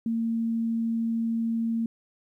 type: tone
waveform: sine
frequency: 228.3 Hz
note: A#3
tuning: 36 cents flat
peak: -24 dBFS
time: 0.06-1.86 s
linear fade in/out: 2 ms
effects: 11-bit